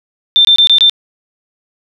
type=tone bursts; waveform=sine; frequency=3575 Hz; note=A7; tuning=27 cents sharp; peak=-4 dBFS; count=5; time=0.36-0.896 s; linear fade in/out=0 ms; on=88 ms; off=24 ms; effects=none